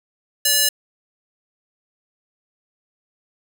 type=tone with high-pass filter; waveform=square; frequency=578 Hz; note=D5; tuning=28 cents flat; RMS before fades=-17 dBFS; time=0.45-0.69 s; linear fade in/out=5 ms; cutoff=3900 Hz; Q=0.55; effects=none